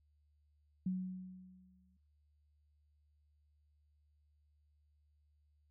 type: tone with exponential decay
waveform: sine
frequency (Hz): 185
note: F#3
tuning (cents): 0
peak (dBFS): -32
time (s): 0.86-1.97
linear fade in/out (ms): 5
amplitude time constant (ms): 240
effects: noise-tail reverb RT60 0.4 s tail -25 dB re dry + added 74 Hz sine -70 dBFS peak until 5.7 s